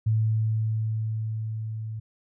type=tone with level ramp; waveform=sine; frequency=110 Hz; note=A2; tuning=in tune; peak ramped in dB=-19 to -31 dBFS; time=0.06-2 s; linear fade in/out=10 ms; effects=none